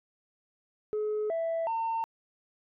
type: tone with pitch steps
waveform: sine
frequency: 425.2 / 660 / 907 Hz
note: G#4 / E5 / A#5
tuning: +41 / +2 / -48 cents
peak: -26 dBFS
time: 0.93-2.04 s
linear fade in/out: 0 ms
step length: 370 ms
effects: tanh soft clip ceiling -26 dBFS